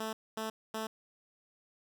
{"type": "tone bursts", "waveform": "10% pulse", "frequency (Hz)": 220, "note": "A3", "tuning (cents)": 0, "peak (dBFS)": -27, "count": 3, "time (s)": [0, 0.87], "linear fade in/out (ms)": 5, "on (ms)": 130, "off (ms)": 240, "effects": []}